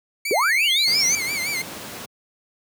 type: tone with vibrato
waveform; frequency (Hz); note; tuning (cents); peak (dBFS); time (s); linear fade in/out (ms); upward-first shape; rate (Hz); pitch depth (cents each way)
sawtooth; 2203; C#7; -11; -20; 0.25-1.62; 5; sine; 5.8; 110
type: linear sweep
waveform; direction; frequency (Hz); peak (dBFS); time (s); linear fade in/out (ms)
sine; up; 343.7 to 6390; -17; 0.31-1.15; 0
type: noise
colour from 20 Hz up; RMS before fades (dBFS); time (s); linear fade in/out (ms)
pink; -34; 0.87-2.06; 10
effects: high-pass 150 Hz 12 dB/octave